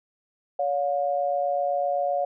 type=tone pair together; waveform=sine; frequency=566 / 713.8 Hz; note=C#5 / F5; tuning=+36 / +38 cents; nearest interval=major third; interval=402 cents; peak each=-25 dBFS; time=0.59-2.25 s; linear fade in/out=5 ms; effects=none